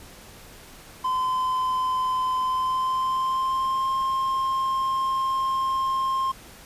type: tone with pitch glide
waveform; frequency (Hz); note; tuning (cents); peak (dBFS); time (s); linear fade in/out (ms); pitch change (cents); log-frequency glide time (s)
triangle; 1025 to 1061.1; C6 to C6; -36 to +24; -20; 1.04-6.32; 10; +60; 2.38-3.94
effects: pink hiss -46 dBFS RMS until 6.65 s + resampled to 32000 Hz